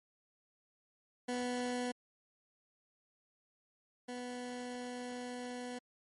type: tone pair in turn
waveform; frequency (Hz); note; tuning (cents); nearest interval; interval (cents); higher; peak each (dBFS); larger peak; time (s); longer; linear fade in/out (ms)
20% pulse; 246.9 / 246.9; B3 / B3; 0 / 0; unison; 0; neither; -30 / -36; first; 1.28-1.92 / 4.08-5.79; second; 10
effects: MP3 48 kbps